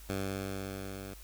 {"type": "tone with level ramp", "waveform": "10% pulse", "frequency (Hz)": 96.9, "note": "G2", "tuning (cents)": -20, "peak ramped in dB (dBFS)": [-24, -34], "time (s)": [0.09, 1.14], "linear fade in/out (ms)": 5, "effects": ["added 50 Hz sine -49 dBFS peak until 1.23 s", "white hiss -55 dBFS RMS until 1.23 s"]}